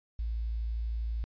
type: tone with quantisation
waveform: sine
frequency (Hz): 56.3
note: A1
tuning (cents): +40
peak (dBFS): -30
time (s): 0.19-1.24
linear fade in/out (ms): 0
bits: 10
effects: resampled to 11025 Hz